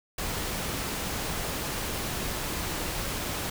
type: noise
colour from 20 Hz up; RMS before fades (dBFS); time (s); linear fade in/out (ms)
pink; -32; 0.18-3.5; 5
effects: none